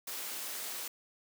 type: high-pass noise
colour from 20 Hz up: white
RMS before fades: -40 dBFS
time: 0.07-0.88 s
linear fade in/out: 5 ms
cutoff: 290 Hz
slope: 12 dB/octave
effects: none